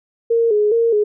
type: tone with vibrato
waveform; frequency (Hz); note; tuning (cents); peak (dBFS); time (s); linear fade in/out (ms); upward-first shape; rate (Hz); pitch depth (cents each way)
sine; 440; A4; 0; -12; 0.3-1.04; 10; square; 2.4; 85
effects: none